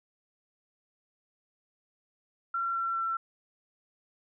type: tone with pitch steps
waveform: sine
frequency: 1364 / 1355.4 / 1346.8 Hz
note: F6 / E6 / E6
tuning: -41 / +48 / +37 cents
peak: -28 dBFS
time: 2.54-3.17 s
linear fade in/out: 5 ms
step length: 210 ms
effects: none